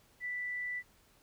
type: tone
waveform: sine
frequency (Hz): 1975.5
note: B6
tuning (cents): 0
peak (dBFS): -35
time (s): 0.2-0.83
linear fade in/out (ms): 50
effects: pink hiss -66 dBFS RMS until 1.22 s